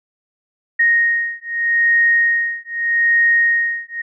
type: beating tone pair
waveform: sine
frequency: 1864.7 / 1865.51 Hz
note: A#6 / A#6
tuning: 0 / +1 cents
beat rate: 0.81 Hz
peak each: -16 dBFS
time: 0.79-4.02 s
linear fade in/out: 10 ms
effects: none